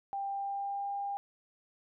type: tone with pitch glide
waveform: sine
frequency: 792 to 801.7 Hz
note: G5 to G5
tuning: +18 to +39 cents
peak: -33 dBFS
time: 0.13-1.17 s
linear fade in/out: 0 ms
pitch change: +21 cents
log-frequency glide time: 0.28-0.9 s
effects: none